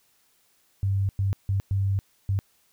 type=tone bursts at uneven times; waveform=sine; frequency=98 Hz; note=G2; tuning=in tune; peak=-21 dBFS; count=5; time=0.83-1.09 / 1.19-1.33 / 1.49-1.6 / 1.71-1.99 / 2.29-2.39 s; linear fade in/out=0 ms; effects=white hiss -65 dBFS RMS until 2.72 s